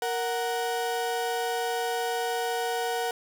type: tone pair together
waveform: 35% pulse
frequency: 466.7 / 740.8 Hz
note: A#4 / F#5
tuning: +2 / +2 cents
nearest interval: minor sixth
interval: 800 cents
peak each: -28 dBFS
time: 0.02-3.11 s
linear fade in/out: 2 ms
effects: none